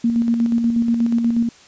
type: tone with tremolo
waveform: sine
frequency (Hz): 233.1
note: A#3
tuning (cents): 0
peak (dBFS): -13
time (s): 0.04-1.49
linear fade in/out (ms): 5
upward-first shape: square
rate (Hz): 8.3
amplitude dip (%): 40
effects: white hiss -47 dBFS RMS until 1.67 s + resampled to 16000 Hz